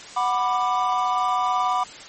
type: chord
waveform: triangle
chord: B minor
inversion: second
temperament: just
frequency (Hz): 740.8 / 987.8 / 1185.3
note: F#5 / B5 / D6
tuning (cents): +2 / 0 / +16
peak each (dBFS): -22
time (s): 0.16-1.84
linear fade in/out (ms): 10
effects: white hiss -40 dBFS RMS until 2.08 s + MP3 32 kbps